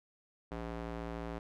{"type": "tone with band-pass filter", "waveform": "square", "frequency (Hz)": 56.9, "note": "A#1", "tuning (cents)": -41, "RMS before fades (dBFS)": -41, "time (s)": [0.51, 1.39], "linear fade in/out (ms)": 5, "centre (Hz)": 590, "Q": 0.51, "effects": []}